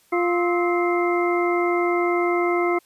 harmonic tone with a mistuned harmonic, 349.6 Hz, F4, 2 cents sharp, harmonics 1 / 2 / 3 / 4 / 6, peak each -20 / -26 / -29 / -29 / -28 dBFS, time 0.12-2.79 s, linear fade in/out 10 ms, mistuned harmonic 4, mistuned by -130 cents, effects white hiss -59 dBFS RMS until 2.85 s + resampled to 32000 Hz

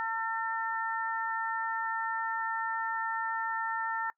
harmonic tone, 450.9 Hz, A4, 42 cents sharp, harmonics 2 / 3 / 4, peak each -33 / -35 / -36 dBFS, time 0-4.1 s, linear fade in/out 0 ms, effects noise-tail reverb RT60 0.1 s tail -22 dB re dry

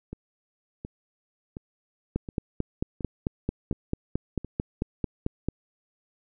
two click trains, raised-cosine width 3 ms, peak -13 / -23 dBFS, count 16 / 7, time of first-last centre 2.16-5.486 / 0.13-4.447 s, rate 4.51 / 1.39 Hz, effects none

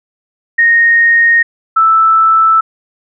sine tone pair in turn, 1858 / 1319.1 Hz, A#6 / E6, -6 / +1 cents, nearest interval tritone, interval 593 cents, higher first, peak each -5 dBFS, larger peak neither, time 0.58-1.43 / 1.76-2.61 s, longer neither, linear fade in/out 10 ms, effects none

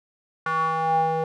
square tone with band-pass filter sweep, 161.1 Hz, E3, 39 cents flat, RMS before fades -23 dBFS, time 0.46-1.24 s, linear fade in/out 2 ms, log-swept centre 1300 to 620 Hz, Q 6.2, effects none

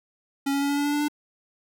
square tone with pitch steps, 277.2 / 279.8 / 282.4 / 285 / 287.6 / 290.3 / 293 / 295.7 Hz, C#4 / C#4 / C#4 / C#4 / D4 / D4 / D4 / D4, 0 / +16 / +32 / +48 / -36 / -20 / -4 / +12 cents, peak -23 dBFS, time 0.46-1.084 s, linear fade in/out 10 ms, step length 78 ms, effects none

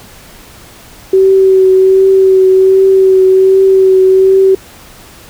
sine tone with vibrato, 380.6 Hz, F#4, 49 cents sharp, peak -3 dBFS, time 1.13-4.55 s, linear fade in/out 5 ms, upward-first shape triangle, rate 1.3 Hz, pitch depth 21 cents each way, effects pink hiss -36 dBFS RMS until 5.29 s

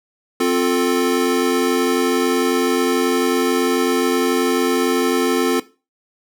square chord, F major, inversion second, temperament equal with one note detuned, 261.6 / 352.7 / 440 Hz, C4 / F4 / A4, 0 / +17 / 0 cents, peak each -20 dBFS, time 0.4-5.6 s, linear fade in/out 5 ms, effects noise-tail reverb RT60 0.3 s tail -17 dB re dry

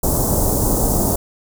pink band-stop noise, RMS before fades -17 dBFS, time 0.03-1.16 s, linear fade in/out 5 ms, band 870 to 7000 Hz, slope 24 dB/octave, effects none

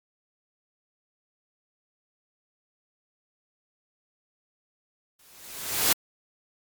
white noise with exponential growth, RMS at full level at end -19 dBFS, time 5.19-5.93 s, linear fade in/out 5 ms, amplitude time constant 160 ms, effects MP3 96 kbps

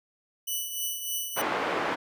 5% pulse tone with tremolo, 2972 Hz, F#7, 7 cents sharp, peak -19 dBFS, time 0.47-1.42 s, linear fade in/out 10 ms, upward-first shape triangle, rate 3.3 Hz, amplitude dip 60%
pink band-pass noise, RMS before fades -29 dBFS, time 1.36-1.96 s, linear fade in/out 20 ms, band 430 to 1800 Hz, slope 12 dB/octave
effects none

